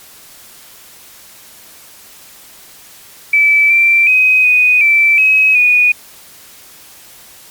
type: tone with pitch steps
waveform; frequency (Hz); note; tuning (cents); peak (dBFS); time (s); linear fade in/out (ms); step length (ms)
sine; 2310 / 2350 / 2518 / 2489 / 2329 / 2549 / 2466; D7 / D7 / D#7 / D#7 / D7 / D#7 / D#7; -29 / +1 / +20 / 0 / -15 / +41 / -16; -6; 3.33-5.92; 5; 370
effects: white hiss -39 dBFS RMS until 7.5 s + MP3 96 kbps